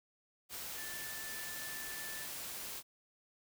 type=tone in noise; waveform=sine; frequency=1760 Hz; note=A6; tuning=in tune; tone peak=-47 dBFS; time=0.75-2.28 s; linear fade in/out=50 ms; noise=white; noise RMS=-44 dBFS; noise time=0.49-2.83 s; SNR=-6 dB; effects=none